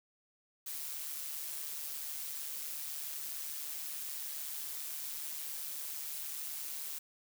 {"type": "noise with amplitude modulation", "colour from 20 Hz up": "blue", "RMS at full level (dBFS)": -39, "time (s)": [0.66, 6.99], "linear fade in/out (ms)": 10, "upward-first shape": "sine", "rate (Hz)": 147, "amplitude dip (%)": 50, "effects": []}